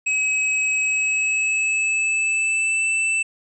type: tone with pitch glide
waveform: square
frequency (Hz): 2555 to 2653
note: D#7 to E7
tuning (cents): +45 to +10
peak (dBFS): -19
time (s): 0.06-3.23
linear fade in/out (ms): 10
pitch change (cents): +65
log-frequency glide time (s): 0.84-2.86
effects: resampled to 24000 Hz